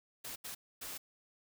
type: noise bursts at uneven times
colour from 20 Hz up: white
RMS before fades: -44 dBFS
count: 3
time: 0.24-0.36 / 0.44-0.55 / 0.81-0.98 s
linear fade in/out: 10 ms
effects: none